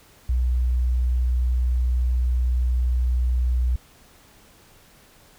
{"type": "tone", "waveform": "sine", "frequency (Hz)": 61.7, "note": "B1", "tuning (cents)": -1, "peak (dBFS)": -18, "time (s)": [0.29, 3.76], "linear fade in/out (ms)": 5, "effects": ["pink hiss -53 dBFS RMS until 5.38 s"]}